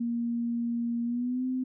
sine tone with pitch glide, 235.3 to 256.6 Hz, A#3 to C4, +16 to -34 cents, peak -27 dBFS, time 0-1.64 s, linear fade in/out 10 ms, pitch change +150 cents, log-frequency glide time 1.04-1.45 s, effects none

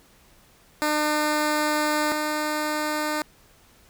10% pulse tone pair in turn, 301.9 / 303.4 Hz, D4 / D#4, +48 / -44 cents, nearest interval unison, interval 8 cents, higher second, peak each -13 / -16 dBFS, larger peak first, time 0.82-2.12 / 2.12-3.22 s, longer first, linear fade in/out 0 ms, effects pink hiss -56 dBFS RMS until 3.89 s

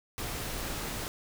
pink noise, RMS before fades -36 dBFS, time 0.18-1.08 s, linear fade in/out 0 ms, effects none

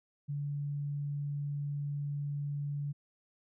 sine tone, 144 Hz, D3, 34 cents flat, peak -33 dBFS, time 0.28-2.93 s, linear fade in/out 20 ms, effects none

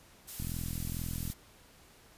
blue noise, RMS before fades -42 dBFS, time 0.27-1.34 s, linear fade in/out 20 ms
click train, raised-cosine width 5 ms, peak -26 dBFS, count 39, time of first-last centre 0.4-1.3 s, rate 42.2 Hz
effects pink hiss -59 dBFS RMS until 2.17 s + resampled to 32000 Hz

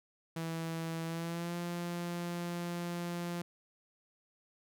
sawtooth tone with pitch glide, 164.1 to 173.26 Hz, E3 to F3, -8 to -13 cents, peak -32 dBFS, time 0.36-3.42 s, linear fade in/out 5 ms, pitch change +95 cents, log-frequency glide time 1.05-1.56 s, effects none

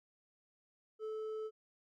sine tone with hard clipping, 435.2 Hz, A4, 19 cents flat, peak -40 dBFS, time 0.99-1.51 s, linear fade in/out 50 ms, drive 4 dB, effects none

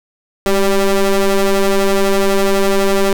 30% pulse ring-modulated tone, 197 Hz, G3, 9 cents sharp, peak -5 dBFS, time 0.46-3.13 s, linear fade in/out 2 ms, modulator 191 Hz, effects none

